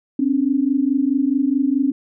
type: tone pair together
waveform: sine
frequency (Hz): 261.6 / 286.3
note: C4 / D4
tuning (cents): 0 / -44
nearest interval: major second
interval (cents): 156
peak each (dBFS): -18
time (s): 0.19-1.92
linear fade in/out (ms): 5
effects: none